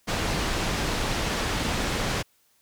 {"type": "low-pass noise", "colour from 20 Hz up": "pink", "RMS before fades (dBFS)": -27, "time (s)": [0.07, 2.23], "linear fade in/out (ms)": 20, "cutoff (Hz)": 6200, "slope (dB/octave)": 12, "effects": ["white hiss -65 dBFS RMS until 2.61 s"]}